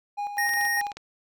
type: tone with tremolo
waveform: triangle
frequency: 819 Hz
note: G#5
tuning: 24 cents flat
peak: -25 dBFS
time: 0.17-0.93 s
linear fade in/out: 20 ms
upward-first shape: square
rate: 5 Hz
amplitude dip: 50%
type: tone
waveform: square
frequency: 1864.7 Hz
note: A#6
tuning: in tune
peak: -24 dBFS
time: 0.38-0.81 s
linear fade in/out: 2 ms
type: clicks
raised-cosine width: 0.2 ms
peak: -22 dBFS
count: 8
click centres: 0.492 / 0.537 / 0.612 / 0.652 / 0.813 / 0.868 / 0.918 / 0.97 s
effects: none